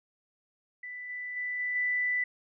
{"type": "tone with level steps", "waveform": "sine", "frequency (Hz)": 1985, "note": "B6", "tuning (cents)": 8, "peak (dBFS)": [-38, -35, -31, -29, -26], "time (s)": [0.83, 2.24], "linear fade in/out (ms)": 5, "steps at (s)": [1.09, 1.36, 1.59, 1.75], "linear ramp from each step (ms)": 10, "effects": []}